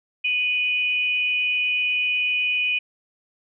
sine tone pair together, 2477 / 2960 Hz, D#7 / F#7, -8 / 0 cents, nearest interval minor third, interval 308 cents, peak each -20 / -28 dBFS, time 0.24-2.79 s, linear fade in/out 10 ms, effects none

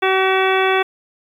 harmonic tone, 380 Hz, F#4, 46 cents sharp, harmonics 1 / 2 / 3 / 4 / 5 / 6 / 7 / 9, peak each -17 / -20 / -22 / -23 / -24 / -25 / -25 / -27 dBFS, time 0.02-0.83 s, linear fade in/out 10 ms, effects 8-bit

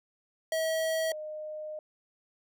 square / sine tone pair in turn, 643 / 613.8 Hz, E5 / D#5, -43 / -24 cents, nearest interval minor second, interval 81 cents, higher first, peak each -28 / -36 dBFS, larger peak first, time 0.52-1.12 / 1.12-1.79 s, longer second, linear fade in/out 2 ms, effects none

